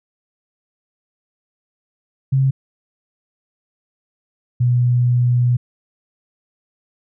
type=tone pair in turn; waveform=sine; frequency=134.1 / 122.68 Hz; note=C3 / B2; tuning=+43 / -11 cents; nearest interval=major second; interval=154 cents; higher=first; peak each=-12 dBFS; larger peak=neither; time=2.32-2.51 / 4.6-5.57 s; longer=second; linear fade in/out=10 ms; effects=none